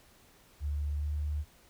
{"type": "tone with pitch glide", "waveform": "sine", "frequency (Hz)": [73.1, 74.42], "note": ["D2", "D2"], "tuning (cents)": [-7, 24], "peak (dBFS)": -30, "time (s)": [0.6, 1.45], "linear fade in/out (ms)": 50, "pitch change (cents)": 31, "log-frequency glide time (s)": [0.93, 1.1], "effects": ["pink hiss -61 dBFS RMS until 1.69 s"]}